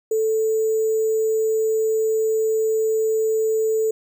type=tone with sample-and-hold; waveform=sine; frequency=440 Hz; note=A4; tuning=in tune; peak=-17 dBFS; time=0.11-3.91 s; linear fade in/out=5 ms; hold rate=7350 Hz; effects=none